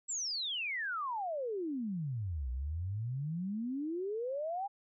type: exponential two-way sweep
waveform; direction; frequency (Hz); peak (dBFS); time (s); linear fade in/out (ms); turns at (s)
sine; down then up; 7830 to 60.1 to 823; -34; 0.08-4.68; 20; 2.5
effects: none